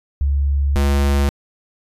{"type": "tone pair in turn", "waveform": ["sine", "square"], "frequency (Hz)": [70.2, 70.2], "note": ["C#2", "C#2"], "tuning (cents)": [22, 22], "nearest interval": "unison", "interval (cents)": 0, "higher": "neither", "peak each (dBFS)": -14, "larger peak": "neither", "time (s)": [[0.21, 0.76], [0.76, 1.29]], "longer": "first", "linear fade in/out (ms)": 0, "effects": ["resampled to 32000 Hz"]}